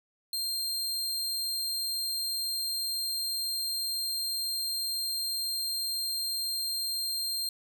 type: tone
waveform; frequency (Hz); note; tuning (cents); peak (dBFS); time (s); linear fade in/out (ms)
sawtooth; 4186; C8; 0; -27; 0.33-7.49; 2
effects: none